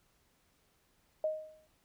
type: tone with exponential decay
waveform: sine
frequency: 623 Hz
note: D#5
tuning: 2 cents sharp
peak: -27 dBFS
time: 1.24-1.67 s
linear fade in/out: 2 ms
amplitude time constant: 92 ms
effects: pink hiss -72 dBFS RMS until 1.84 s